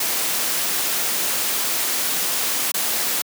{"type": "noise with dropouts", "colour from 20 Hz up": "white", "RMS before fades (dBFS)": -22, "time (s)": [0, 3.22], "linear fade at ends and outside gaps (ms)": 5, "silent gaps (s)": [2.718, 2.741], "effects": ["high-pass 200 Hz 12 dB/octave"]}